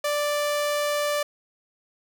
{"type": "tone", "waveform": "sawtooth", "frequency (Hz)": 587.3, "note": "D5", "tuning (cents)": 0, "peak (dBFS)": -19, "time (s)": [0.04, 1.23], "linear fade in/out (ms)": 5, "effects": []}